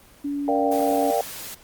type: tone with pitch glide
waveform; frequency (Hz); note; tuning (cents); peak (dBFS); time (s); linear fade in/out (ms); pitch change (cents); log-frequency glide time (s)
sine; 285.4 to 283.1; D4 to C#4; -49 to +37; -24; 0.24-1.11; 10; -14; 0.43-0.67
type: chord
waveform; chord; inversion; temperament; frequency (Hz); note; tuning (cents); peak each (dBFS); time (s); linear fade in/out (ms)
sine; G minor seventh; first; equal; 466.2 / 587.3 / 698.5 / 784; Bb4 / D5 / F5 / G5; 0 / 0 / 0 / 0; -25; 0.48-1.21; 2
type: noise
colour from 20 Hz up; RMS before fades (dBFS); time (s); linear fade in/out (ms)
white; -36; 0.71-1.55; 10
effects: pink hiss -51 dBFS RMS until 1.63 s + Opus 24 kbps